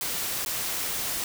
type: noise with dropouts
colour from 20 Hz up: white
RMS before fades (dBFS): -30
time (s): 0.01-1.24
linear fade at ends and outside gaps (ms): 1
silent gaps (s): 0.449-0.46
effects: none